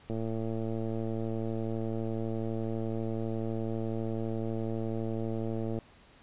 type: click train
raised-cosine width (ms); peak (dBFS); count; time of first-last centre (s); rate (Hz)
2; -22; 638; 0.1-5.787; 112
effects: pink hiss -58 dBFS RMS until 6.22 s + resampled to 8000 Hz